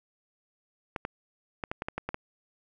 clicks, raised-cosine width 0.5 ms, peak -17 dBFS, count 9, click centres 0.962 / 1.051 / 1.638 / 1.715 / 1.821 / 1.885 / 1.98 / 2.09 / 2.144 s, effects none

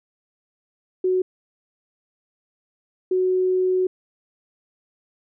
sine tone bursts at uneven times, 370 Hz, F#4, in tune, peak -17 dBFS, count 2, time 1.04-1.22 / 3.11-3.87 s, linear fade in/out 5 ms, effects none

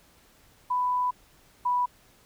sine tone pair in turn, 994 / 984.9 Hz, B5 / B5, +11 / -5 cents, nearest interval unison, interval 16 cents, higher first, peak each -23 / -22 dBFS, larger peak second, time 0.7-1.11 / 1.65-1.86 s, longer first, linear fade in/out 10 ms, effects pink hiss -59 dBFS RMS until 2.25 s

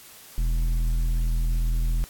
sine tone with tanh clipping, 41.2 Hz, E1, in tune, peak -22 dBFS, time 0.38-2.04 s, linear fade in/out 0 ms, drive 9 dB, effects white hiss -47 dBFS RMS until 2.09 s + AAC 64 kbps

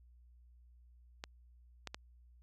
clicks, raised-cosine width 0.2 ms, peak -24 dBFS, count 3, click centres 1.239 / 1.873 / 1.945 s, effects added 60 Hz sine -59 dBFS peak until 2.42 s

